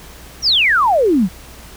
sine exponential sweep, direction down, 5920 to 165.6 Hz, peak -10 dBFS, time 0.42-1.29 s, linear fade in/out 50 ms, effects added 60 Hz sine -40 dBFS peak until 1.76 s + pink hiss -39 dBFS RMS until 1.76 s

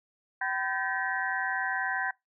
sine tone cluster, 767 / 1008 / 1552 / 1731 / 1899 Hz, G5 / B5 / G6 / A6 / A#6, -38 / +35 / -18 / -29 / +32 cents, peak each -34 / -37 / -32 / -35 / -36 dBFS, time 0.41-2.11 s, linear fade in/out 5 ms, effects noise-tail reverb RT60 0.2 s tail -24 dB re dry

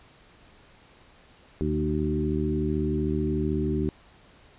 harmonic tone with a mistuned harmonic, 76 Hz, D#2, 40 cents flat, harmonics 1 / 2 / 3 / 4 / 5, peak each -30 / -30 / -30 / -30 / -30 dBFS, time 1.61-3.89 s, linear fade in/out 0 ms, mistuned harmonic 4, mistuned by +15 cents, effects pink hiss -55 dBFS RMS until 4.58 s + resampled to 8000 Hz

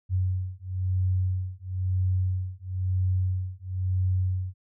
sine beating tone pair, 92.2 / 93.2 Hz, F#2 / F#2, -6 / +13 cents, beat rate 1 Hz, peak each -27 dBFS, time 0.09-4.54 s, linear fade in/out 50 ms, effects none

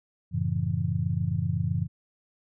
sine chord, F# minor seventh, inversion none, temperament just, 92.5 / 111 / 138.75 / 166.5 Hz, F#2 / A2 / C#3 / E3, 0 / +16 / +2 / +18 cents, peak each -30 dBFS, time 0.31-1.88 s, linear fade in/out 50 ms, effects none

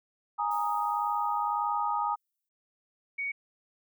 sine chord, Ab suspended second, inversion none, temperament equal, 830.6 / 932.3 / 1244.5 Hz, Ab5 / Bb5 / Eb6, 0 / 0 / 0 cents, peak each -31 dBFS, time 0.38-2.16 s, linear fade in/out 20 ms
violet noise with exponential decay, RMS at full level -48 dBFS, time 0.51-2.49 s, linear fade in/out 2 ms, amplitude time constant 430 ms
sine tone, 2239 Hz, C#7, 17 cents sharp, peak -30 dBFS, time 3.18-3.32 s, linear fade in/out 10 ms
effects none

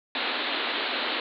white band-pass noise, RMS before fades -29 dBFS, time 0.15-1.2 s, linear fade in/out 2 ms, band 230 to 4200 Hz, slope 96 dB/octave, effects none

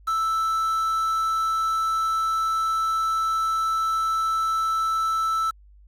triangle tone with quantisation, 1320 Hz, E6, 2 cents sharp, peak -19 dBFS, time 0.07-5.51 s, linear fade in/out 10 ms, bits 7, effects added 50 Hz sine -48 dBFS peak until 5.87 s + AAC 48 kbps

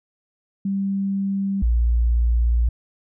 sine tone pair in turn, 196.2 / 58.45 Hz, G3 / A#1, +2 / +5 cents, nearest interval octave + major sixth, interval 2097 cents, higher first, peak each -20 / -15 dBFS, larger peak second, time 0.65-1.62 / 1.62-2.69 s, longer second, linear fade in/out 5 ms, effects none

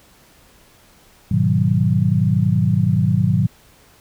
sine chord, G# minor seventh, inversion none, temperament equal, 103.83 / 123.47 / 155.56 / 185 Hz, G#2 / B2 / D#3 / F#3, 0 / 0 / 0 / 0 cents, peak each -19 dBFS, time 1.31-3.47 s, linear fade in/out 5 ms, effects pink hiss -51 dBFS RMS until 4 s

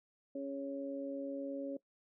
harmonic tone, 138.59 Hz, C#3, in tune, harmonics 2 / 3 / 4, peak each -40 / -50 / -41 dBFS, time 0.35-1.77 s, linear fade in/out 5 ms, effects noise-tail reverb RT60 0.1 s tail -20 dB re dry

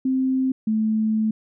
sine tone pair in turn, 261.6 / 218.1 Hz, C4 / A3, 0 / -15 cents, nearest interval minor third, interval 315 cents, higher first, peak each -18 dBFS, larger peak neither, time 0.05-0.52 / 0.67-1.31 s, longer second, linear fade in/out 5 ms, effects none

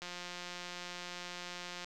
click train, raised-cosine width 0.2 ms, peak -26 dBFS, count 324, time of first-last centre 0.02-1.845 s, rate 177 Hz, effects none

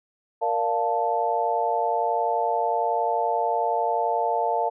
sine chord, Bb major seventh, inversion none, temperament equal, 466.2 / 587.3 / 698.5 / 880 Hz, Bb4 / D5 / F5 / A5, 0 / 0 / 0 / 0 cents, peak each -28 / -30 / -25 / -25 dBFS, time 0.41-4.7 s, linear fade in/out 20 ms, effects none

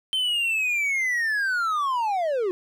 triangle linear sweep, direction down, 3113 to 351.4 Hz, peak -20 dBFS, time 0.13-2.51 s, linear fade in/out 0 ms, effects none

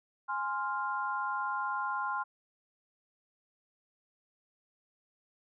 sine chord, F minor, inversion first, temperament equal, 830.6 / 1046.5 / 1396.9 Hz, Ab5 / C6 / F6, 0 / 0 / 0 cents, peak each -37 / -34 / -36 dBFS, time 0.28-2.24 s, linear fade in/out 20 ms, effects none

